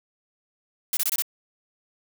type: noise bursts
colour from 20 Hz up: blue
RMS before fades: -24 dBFS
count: 5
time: 0.93-1.222 s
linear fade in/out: 2 ms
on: 40 ms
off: 23 ms
effects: none